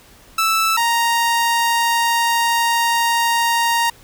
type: tone pair in turn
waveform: sawtooth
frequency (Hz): 1318.5 / 932.3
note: E6 / A#5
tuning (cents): 0 / 0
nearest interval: tritone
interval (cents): 600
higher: first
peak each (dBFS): -11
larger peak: neither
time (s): 0.38-0.77 / 0.77-3.9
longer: second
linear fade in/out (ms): 5
effects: pink hiss -47 dBFS RMS until 4.03 s